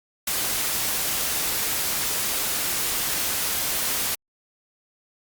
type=noise; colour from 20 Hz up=white; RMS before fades=-25 dBFS; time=0.27-4.15 s; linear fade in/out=5 ms; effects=Opus 48 kbps